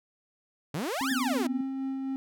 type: exponential two-way sweep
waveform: sawtooth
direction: up then down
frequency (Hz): 132.4 to 1844 to 302.2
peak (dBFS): -26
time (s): 0.74-1.47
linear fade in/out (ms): 5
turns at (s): 1.11
type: tone with tremolo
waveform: triangle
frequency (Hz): 267.5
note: C4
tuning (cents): +38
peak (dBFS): -27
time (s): 1.01-2.16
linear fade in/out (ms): 0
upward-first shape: sine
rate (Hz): 3.8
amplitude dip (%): 25
type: tone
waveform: sine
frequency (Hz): 246.9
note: B3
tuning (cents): 0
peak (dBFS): -30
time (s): 1.11-1.61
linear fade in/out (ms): 5
effects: none